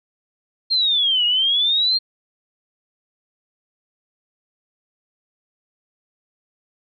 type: exponential two-way sweep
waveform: sine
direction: down then up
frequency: 4242 to 2860 to 4242 Hz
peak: -15 dBFS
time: 0.7-1.99 s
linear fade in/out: 20 ms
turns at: 1.25 s
effects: none